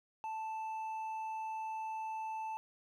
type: tone with hard clipping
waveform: sine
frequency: 880 Hz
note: A5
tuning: in tune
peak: -39 dBFS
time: 0.24-2.57 s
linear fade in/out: 0 ms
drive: 4 dB
effects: none